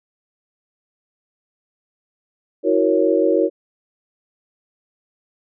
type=chord; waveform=sine; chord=F# dominant seventh; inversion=third; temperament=equal with one note detuned; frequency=324.3 / 370 / 466.2 / 554.4 Hz; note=E4 / F#4 / A#4 / C#5; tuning=-28 / 0 / 0 / 0 cents; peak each=-19 dBFS; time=2.63-3.5 s; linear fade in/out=50 ms; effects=none